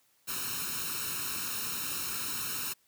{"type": "noise with comb filter", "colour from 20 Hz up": "white", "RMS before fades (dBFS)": -35, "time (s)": [0.27, 2.74], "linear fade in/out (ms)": 20, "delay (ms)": 0.74, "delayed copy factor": 0.85, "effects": ["white hiss -69 dBFS RMS until 2.87 s", "high-pass 80 Hz 12 dB/octave"]}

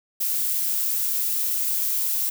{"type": "noise", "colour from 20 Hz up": "violet", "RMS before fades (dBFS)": -24, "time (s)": [0.2, 2.3], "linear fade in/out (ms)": 10, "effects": []}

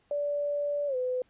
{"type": "tone with pitch glide", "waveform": "sine", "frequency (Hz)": [580, 504.9], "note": ["D5", "B4"], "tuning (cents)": [-22, 38], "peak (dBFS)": -27, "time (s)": [0.11, 1.22], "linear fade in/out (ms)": 2, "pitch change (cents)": -240, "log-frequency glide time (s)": [0.87, 0.96], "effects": ["pink hiss -68 dBFS RMS until 1.29 s", "resampled to 8000 Hz"]}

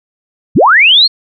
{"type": "linear sweep", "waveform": "sine", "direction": "up", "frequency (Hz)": [60.7, 4403], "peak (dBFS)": -3, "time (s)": [0.55, 1.08], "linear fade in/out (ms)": 20, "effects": []}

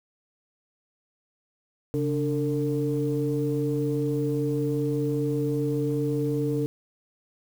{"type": "tone cluster", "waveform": "sine", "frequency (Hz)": [137.9, 292.1, 451.3], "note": ["C#3", "D4", "A4"], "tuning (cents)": [-9, -9, 44], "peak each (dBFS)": -27, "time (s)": [1.94, 6.66], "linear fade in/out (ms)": 0, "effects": ["tanh soft clip ceiling -15 dBFS", "8-bit"]}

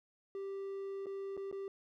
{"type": "tone with dropouts", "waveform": "triangle", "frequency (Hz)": 392, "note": "G4", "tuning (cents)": 0, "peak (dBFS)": -37, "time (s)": [0.35, 1.68], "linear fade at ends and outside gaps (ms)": 1, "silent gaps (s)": [[1.059, 1.067], [1.368, 1.375], [1.514, 1.526]], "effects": []}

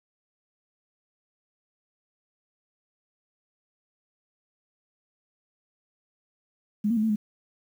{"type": "tone with pitch steps", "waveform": "sine", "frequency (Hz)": [209.3, 234.6, 214.4, 222.3, 210.8], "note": ["G#3", "A#3", "A3", "A3", "G#3"], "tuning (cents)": [14, 11, -45, 18, 26], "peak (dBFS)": -21, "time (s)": [6.84, 7.16], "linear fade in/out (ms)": 10, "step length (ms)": 64, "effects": ["9-bit"]}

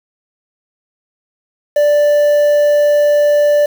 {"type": "tone with quantisation", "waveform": "triangle", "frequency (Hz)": 587.3, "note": "D5", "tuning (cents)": 0, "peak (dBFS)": -6, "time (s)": [1.76, 3.66], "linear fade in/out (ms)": 5, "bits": 5, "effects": []}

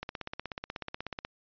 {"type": "click train", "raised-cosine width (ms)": 0.3, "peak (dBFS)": -20, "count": 21, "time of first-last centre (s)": [0.03, 1.25], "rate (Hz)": 16.4, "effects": ["resampled to 11025 Hz"]}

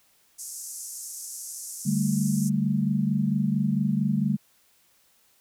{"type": "band-pass noise", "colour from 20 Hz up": "pink", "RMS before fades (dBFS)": -38, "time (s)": [0.38, 2.5], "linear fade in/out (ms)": 20, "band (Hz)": [5800, 12000], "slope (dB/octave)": 48}
{"type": "chord", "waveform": "sine", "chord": "D suspended fourth", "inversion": "none", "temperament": "just", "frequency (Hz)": [146.83, 195.78, 220.2], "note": ["D3", "G3", "A3"], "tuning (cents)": [0, -2, 2], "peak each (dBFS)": [-27, -25, -26], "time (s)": [1.85, 4.37], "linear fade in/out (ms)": 20}
{"effects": ["white hiss -63 dBFS RMS until 5.4 s"]}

